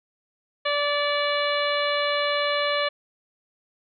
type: harmonic tone with a mistuned harmonic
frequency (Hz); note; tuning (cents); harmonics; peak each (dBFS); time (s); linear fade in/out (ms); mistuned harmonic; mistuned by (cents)
581; D5; -19; 1 / 2 / 3 / 4 / 5 / 6 / 7; -25 / -28 / -30 / -31 / -32 / -33 / -33; 0.65-2.89; 10; 4; -16
effects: none